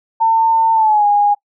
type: tone with pitch glide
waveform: sine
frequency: 901 to 821.5 Hz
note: A5 to G#5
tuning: +41 to -19 cents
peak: -9 dBFS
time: 0.2-1.35 s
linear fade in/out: 20 ms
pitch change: -160 cents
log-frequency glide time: 0.73-1.06 s
effects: noise-tail reverb RT60 0.1 s tail -23 dB re dry